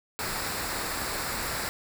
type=noise with comb filter; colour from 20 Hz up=pink; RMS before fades=-32 dBFS; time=0.19-1.69 s; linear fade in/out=0 ms; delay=0.32 ms; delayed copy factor=-0.55; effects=none